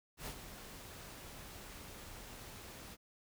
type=noise with ADSR envelope; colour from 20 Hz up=pink; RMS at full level=-43 dBFS; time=0.17-2.97 s; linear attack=95 ms; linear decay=76 ms; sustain=-8 dB; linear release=40 ms; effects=none